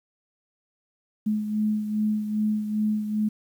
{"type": "beating tone pair", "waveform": "sine", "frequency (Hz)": [212.7, 215.2], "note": ["G#3", "A3"], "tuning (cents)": [42, -38], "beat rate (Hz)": 2.5, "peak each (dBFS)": [-23, -31], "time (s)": [1.26, 3.29], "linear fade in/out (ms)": 10, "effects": ["9-bit"]}